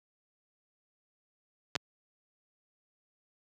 clicks, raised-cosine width 0.2 ms, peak -12 dBFS, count 2, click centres 1.754 / 1.761 s, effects high-pass 100 Hz 12 dB/octave

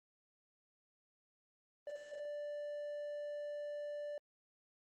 triangle tone, 587.3 Hz, D5, in tune, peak -39 dBFS, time 1.87-4.18 s, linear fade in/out 2 ms, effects Opus 32 kbps

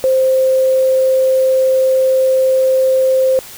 sine tone, 523.3 Hz, C5, in tune, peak -9 dBFS, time 0.04-3.39 s, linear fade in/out 0 ms, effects white hiss -34 dBFS RMS until 3.57 s

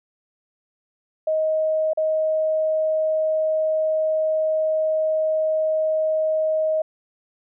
sine tone with dropouts, 628 Hz, D#5, 16 cents sharp, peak -18 dBFS, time 1.27-6.82 s, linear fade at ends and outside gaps 5 ms, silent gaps 1.934-1.973 s, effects none

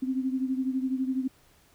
sine beating tone pair, 259 / 271 Hz, C4 / C#4, -17 / -39 cents, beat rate 12 Hz, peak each -27 / -32 dBFS, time 0.02-1.28 s, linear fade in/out 10 ms, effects pink hiss -61 dBFS RMS until 1.74 s

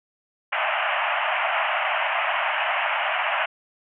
pink band-pass noise, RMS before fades -24 dBFS, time 0.52-3.46 s, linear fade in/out 10 ms, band 610 to 3000 Hz, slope 96 dB/octave, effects none

